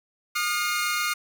sawtooth tone cluster, 1223 / 1418 / 2141 Hz, D#6 / F6 / C7, -30 / +26 / +39 cents, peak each -25 dBFS, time 0.35-1.14 s, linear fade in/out 10 ms, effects none

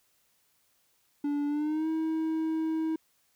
triangle tone with pitch glide, 289.4 to 319.3 Hz, D4 to D#4, -25 to +45 cents, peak -25 dBFS, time 1.24-2.96 s, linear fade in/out 5 ms, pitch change +170 cents, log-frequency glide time 1.47-1.88 s, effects white hiss -70 dBFS RMS until 3.35 s

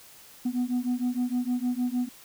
sine beating tone pair, 244 / 250.5 Hz, B3 / B3, -21 / +25 cents, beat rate 6.5 Hz, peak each -26 dBFS, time 0.45-2.09 s, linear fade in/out 10 ms, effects tanh soft clip ceiling -22 dBFS + white hiss -51 dBFS RMS until 2.24 s

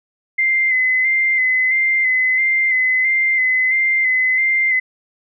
sine tone with vibrato, 2062 Hz, C7, 26 cents flat, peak -13 dBFS, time 0.38-4.8 s, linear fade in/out 10 ms, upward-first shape square, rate 1.5 Hz, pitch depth 27 cents each way, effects none

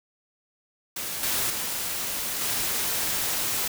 white noise with level steps, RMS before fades -32 / -26 / -30 / -27 dBFS, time 0.96-3.68 s, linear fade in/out 5 ms, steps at 1.23 / 1.5 / 2.41 s, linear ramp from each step 2 ms, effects none

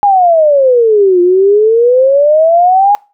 sine exponential two-way sweep, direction down then up, 830.6 to 349.2 to 830.6 Hz, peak -4 dBFS, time 0.03-2.95 s, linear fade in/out 0 ms, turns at 1.21 s, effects noise-tail reverb RT60 0.3 s tail -23 dB re dry

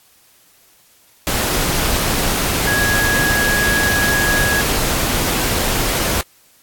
sine tone in noise, 1661.2 Hz, G#6, in tune, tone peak -16 dBFS, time 2.67-4.61 s, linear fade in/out 0 ms, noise pink, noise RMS -18 dBFS, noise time 1.27-6.21 s, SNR -1 dB, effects white hiss -52 dBFS RMS until 6.62 s + AAC 64 kbps

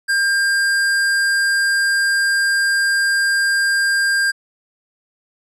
square tone, 1600 Hz, G6, 35 cents sharp, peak -15 dBFS, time 0.08-4.32 s, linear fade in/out 20 ms, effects low-pass 12000 Hz 12 dB/octave

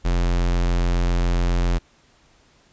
square tone, 43.65 Hz, F1, in tune, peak -18 dBFS, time 0.04-1.79 s, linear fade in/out 20 ms, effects pink hiss -57 dBFS RMS until 2.72 s + resampled to 16000 Hz

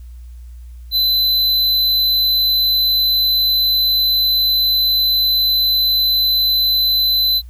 square tone, 4026 Hz, B7, 33 cents sharp, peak -13 dBFS, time 0.91-7.42 s, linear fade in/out 50 ms, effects added 60 Hz sine -32 dBFS peak until 7.49 s + white hiss -58 dBFS RMS until 7.49 s

